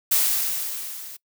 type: noise with level ramp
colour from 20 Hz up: blue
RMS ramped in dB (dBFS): -18 to -39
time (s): 0.11-1.17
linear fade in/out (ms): 10
effects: noise-tail reverb RT60 0.1 s tail -23 dB re dry